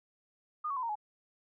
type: tone with pitch steps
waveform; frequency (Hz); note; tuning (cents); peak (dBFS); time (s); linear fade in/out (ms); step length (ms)
sine; 1222 / 1114.1 / 1015.8 / 926.1 / 844.3; D#6 / C#6 / B5 / A#5 / G#5; -32 / +8 / +48 / -12 / +28; -32; 0.64-0.955; 10; 63
effects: none